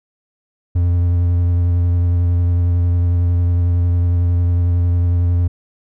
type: tone with vibrato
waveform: triangle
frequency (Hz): 87.31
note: F2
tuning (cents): 0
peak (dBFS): -10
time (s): 0.75-5.48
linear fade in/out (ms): 10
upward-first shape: triangle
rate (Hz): 11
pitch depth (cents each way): 23
effects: none